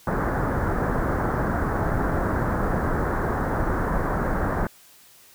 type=low-pass noise; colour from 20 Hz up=pink; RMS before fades=-24 dBFS; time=0.07-4.67 s; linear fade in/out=2 ms; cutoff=1700 Hz; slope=48 dB/octave; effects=white hiss -52 dBFS RMS until 5.34 s

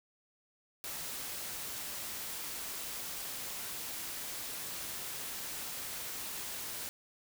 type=noise; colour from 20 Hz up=white; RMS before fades=-41 dBFS; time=0.84-6.89 s; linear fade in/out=0 ms; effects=none

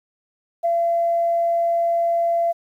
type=tone with ADSR envelope; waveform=sine; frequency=680 Hz; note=F5; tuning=46 cents flat; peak=-14 dBFS; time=0.63-2.53 s; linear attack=25 ms; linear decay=4 ms; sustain=-2 dB; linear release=21 ms; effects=tanh soft clip ceiling -10 dBFS + 9-bit

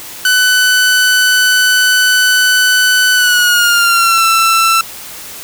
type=tone with pitch glide; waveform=sawtooth; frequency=1500 to 1336.3 Hz; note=F#6 to E6; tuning=+23 to +23 cents; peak=-4 dBFS; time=0.25-4.81 s; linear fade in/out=2 ms; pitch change=-200 cents; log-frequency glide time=3.14-4.25 s; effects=white hiss -29 dBFS RMS until 5.43 s

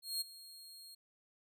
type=tone with ADSR envelope; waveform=sawtooth; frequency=4254 Hz; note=C8; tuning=28 cents sharp; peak=-31 dBFS; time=0.02-0.95 s; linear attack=190 ms; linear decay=16 ms; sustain=-18 dB; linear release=8 ms; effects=none

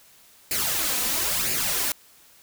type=noise with flanger; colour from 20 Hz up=white; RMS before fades=-25 dBFS; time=0.51-1.92 s; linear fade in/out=2 ms; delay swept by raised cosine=0.42 to 4.02 ms; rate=1 Hz; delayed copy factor=+0.65; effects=white hiss -54 dBFS RMS until 2.42 s

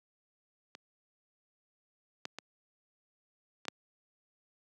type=clicks; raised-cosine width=0.2 ms; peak=-28 / -19 / -23 / -28 / -14 dBFS; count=5; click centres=0.751 / 2.254 / 2.386 / 3.653 / 3.683 s; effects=high-pass 200 Hz 12 dB/octave

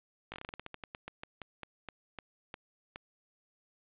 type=slowing click train; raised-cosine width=0.3 ms; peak=-25 dBFS; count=21; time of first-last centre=0.32-2.959 s; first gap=18 ms; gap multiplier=1.18; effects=resampled to 8000 Hz + 10-bit

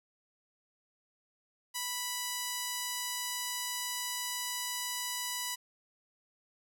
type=tone; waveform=5% pulse; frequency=986 Hz; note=B5; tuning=3 cents flat; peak=-22 dBFS; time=1.74-5.56 s; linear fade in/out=20 ms; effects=none

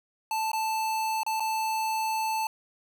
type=tone with dropouts; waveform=square; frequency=880 Hz; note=A5; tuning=in tune; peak=-27 dBFS; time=0.31-2.47 s; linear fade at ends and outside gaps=2 ms; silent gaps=0.517-0.532 / 1.233-1.264 / 1.398-1.404 s; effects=none

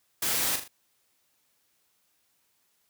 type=noise with echo; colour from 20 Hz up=white; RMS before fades=-28 dBFS; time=0.22-0.56 s; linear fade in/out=5 ms; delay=40 ms; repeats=3; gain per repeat=-7 dB; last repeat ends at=0.68 s; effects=white hiss -71 dBFS RMS until 2.89 s + high-pass 60 Hz 12 dB/octave

